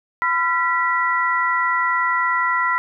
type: tone cluster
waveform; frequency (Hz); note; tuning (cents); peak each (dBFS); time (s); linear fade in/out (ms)
sine; 1005 / 1368 / 1955; B5 / F6 / B6; +30 / -36 / -18; -21; 0.22-2.78; 0
effects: none